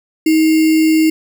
sine tone with sample-and-hold, 316.7 Hz, D#4, 31 cents sharp, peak -8 dBFS, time 0.26-1.1 s, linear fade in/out 5 ms, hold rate 2450 Hz, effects none

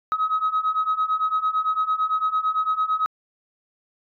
sine beating tone pair, 1267 / 1275.9 Hz, D#6 / D#6, +31 / +43 cents, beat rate 8.9 Hz, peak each -23 / -21 dBFS, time 0.12-3.06 s, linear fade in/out 0 ms, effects tanh soft clip ceiling -15 dBFS

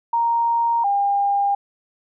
sine tone pair in turn, 932.3 / 803.2 Hz, A#5 / G5, 0 / +42 cents, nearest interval minor third, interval 258 cents, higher first, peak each -16 dBFS, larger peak neither, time 0.13-0.84 / 0.84-1.55 s, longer neither, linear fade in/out 5 ms, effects none

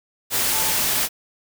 sine tone in noise, 880 Hz, A5, in tune, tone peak -30 dBFS, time 0.5-0.76 s, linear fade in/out 50 ms, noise white, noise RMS -21 dBFS, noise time 0.3-1.09 s, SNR -12 dB, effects none

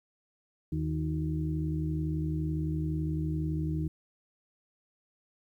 harmonic tone with a mistuned harmonic, 77.9 Hz, D#2, 3 cents sharp, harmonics 1 / 2 / 4 / 5, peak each -34 / -31 / -35 / -46 dBFS, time 0.72-3.88 s, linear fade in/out 5 ms, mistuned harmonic 5, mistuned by -120 cents, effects 11-bit

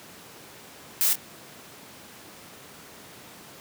blue noise with echo, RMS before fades -22 dBFS, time 1.01-1.13 s, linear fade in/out 0 ms, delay 25 ms, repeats 1, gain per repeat -9 dB, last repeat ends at 1.155 s, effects pink hiss -46 dBFS RMS until 3.6 s + high-pass 150 Hz 12 dB/octave

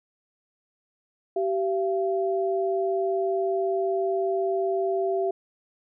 sine tone pair together, 386.3 / 681 Hz, G4 / F5, -25 / -44 cents, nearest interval minor seventh, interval 981 cents, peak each -24 / -27 dBFS, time 1.36-5.31 s, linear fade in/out 5 ms, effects none

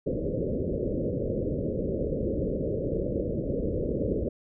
white low-pass noise, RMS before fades -29 dBFS, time 0.06-4.29 s, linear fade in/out 10 ms, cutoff 570 Hz, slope 96 dB/octave, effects none

